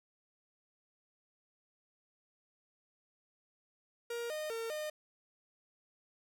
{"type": "tone with pitch steps", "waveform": "45% pulse", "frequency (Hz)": [471.2, 614, 455.4, 610], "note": ["A#4", "D#5", "A#4", "D#5"], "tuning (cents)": [19, -23, -40, -34], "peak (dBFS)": -37, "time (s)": [4.1, 4.9], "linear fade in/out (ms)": 5, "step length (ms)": 200, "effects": []}